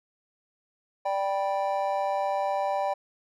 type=chord; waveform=triangle; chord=G major; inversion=second; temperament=just; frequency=588 / 784 / 980 Hz; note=D5 / G5 / B5; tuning=+2 / 0 / -14 cents; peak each=-27 / -26 / -31 dBFS; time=1.05-2.94 s; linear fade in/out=10 ms; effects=none